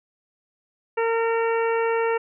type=harmonic tone; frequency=457.2 Hz; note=A#4; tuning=34 cents flat; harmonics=1 / 2 / 3 / 4 / 5 / 6; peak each=-21 / -27 / -31 / -33 / -35 / -37 dBFS; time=0.97-2.18 s; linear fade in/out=10 ms; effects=none